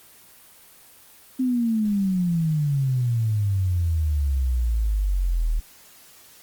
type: exponential sweep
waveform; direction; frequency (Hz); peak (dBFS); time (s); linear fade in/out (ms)
sine; down; 261.6 to 38; -19; 1.39-5.6; 10
effects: white hiss -50 dBFS RMS until 6.42 s + Opus 24 kbps